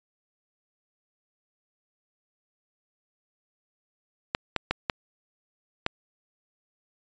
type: clicks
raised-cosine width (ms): 0.3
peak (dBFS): -8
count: 5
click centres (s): 4.349 / 4.563 / 4.71 / 4.898 / 5.864
effects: resampled to 16000 Hz